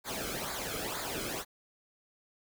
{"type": "noise with flanger", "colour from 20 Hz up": "pink", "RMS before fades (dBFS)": -37, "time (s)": [0.04, 1.45], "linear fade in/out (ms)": 50, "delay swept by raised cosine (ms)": [0.34, 1.11], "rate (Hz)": 2.1, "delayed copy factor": -0.7, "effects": []}